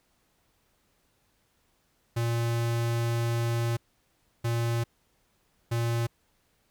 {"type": "tone bursts at uneven times", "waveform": "square", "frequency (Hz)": 117, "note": "A#2", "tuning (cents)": 7, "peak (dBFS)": -26, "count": 3, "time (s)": [[2.16, 3.77], [4.44, 4.84], [5.71, 6.07]], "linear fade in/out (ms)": 10, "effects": ["pink hiss -70 dBFS RMS until 6.7 s"]}